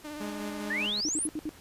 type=tone with vibrato; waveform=sawtooth; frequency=298.7 Hz; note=D4; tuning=29 cents sharp; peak=-34 dBFS; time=0.04-0.87 s; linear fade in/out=10 ms; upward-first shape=sine; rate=16 Hz; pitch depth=35 cents each way
type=tone with tremolo; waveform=sawtooth; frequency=207.7 Hz; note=G#3; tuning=in tune; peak=-31 dBFS; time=0.2-1.01 s; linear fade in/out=10 ms; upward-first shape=square; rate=5 Hz; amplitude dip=30%
type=exponential sweep; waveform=sine; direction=up; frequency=1699 to 10960 Hz; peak=-28 dBFS; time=0.7-1.27 s; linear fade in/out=5 ms
type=tone bursts; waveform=sine; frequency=306.8 Hz; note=D#4; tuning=24 cents flat; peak=-30 dBFS; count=5; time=1.05-1.492 s; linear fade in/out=0 ms; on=38 ms; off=63 ms
effects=pink hiss -53 dBFS RMS until 1.6 s + resampled to 32000 Hz